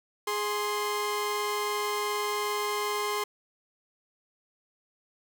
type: tone pair together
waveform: sawtooth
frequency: 415.3 / 1049.5 Hz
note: G#4 / C6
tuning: 0 / +5 cents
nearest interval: octave + major third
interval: 1605 cents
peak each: -27 dBFS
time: 0.27-3.24 s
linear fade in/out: 5 ms
effects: none